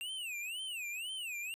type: tone with vibrato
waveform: square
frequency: 2714 Hz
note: E7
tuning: 50 cents sharp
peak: -39 dBFS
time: 0.01-1.54 s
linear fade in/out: 0 ms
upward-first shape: sine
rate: 2 Hz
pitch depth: 240 cents each way
effects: resampled to 32000 Hz